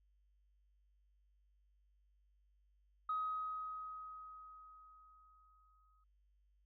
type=tone with exponential decay; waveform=sine; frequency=1262 Hz; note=D#6; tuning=24 cents sharp; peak=-34 dBFS; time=3.09-6.04 s; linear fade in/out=5 ms; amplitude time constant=640 ms; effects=tanh soft clip ceiling -30 dBFS + added 50 Hz sine -70 dBFS peak until 6.65 s